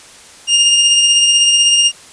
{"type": "tone with tremolo", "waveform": "sawtooth", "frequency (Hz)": 2822, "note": "F7", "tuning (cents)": 17, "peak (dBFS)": -3, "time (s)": [0.47, 1.92], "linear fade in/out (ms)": 50, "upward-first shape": "triangle", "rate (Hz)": 16, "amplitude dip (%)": 35, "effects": ["white hiss -39 dBFS RMS until 2.12 s", "resampled to 22050 Hz"]}